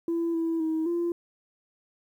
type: tone with pitch steps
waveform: sine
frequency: 335.5 / 329.2 / 318.6 / 343.3 Hz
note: E4 / E4 / D#4 / F4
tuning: +31 / -2 / +41 / -30 cents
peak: -23 dBFS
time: 0.08-1.12 s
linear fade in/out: 2 ms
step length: 260 ms
effects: tanh soft clip ceiling -22 dBFS + 10-bit